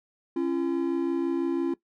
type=tone pair together; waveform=triangle; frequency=274 / 340 Hz; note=C#4 / F4; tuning=-20 / -46 cents; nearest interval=major third; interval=374 cents; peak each=-26 / -24 dBFS; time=0.36-1.74 s; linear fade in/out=5 ms; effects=noise-tail reverb RT60 0.1 s tail -18 dB re dry